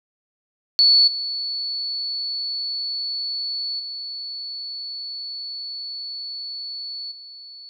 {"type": "tone with level steps", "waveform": "sine", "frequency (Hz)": 4435, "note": "C#8", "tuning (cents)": 0, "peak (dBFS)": [-11, -24, -29, -38], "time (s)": [0.79, 7.69], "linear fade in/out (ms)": 0, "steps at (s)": [1.07, 3.79, 7.11], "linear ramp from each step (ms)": 10, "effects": []}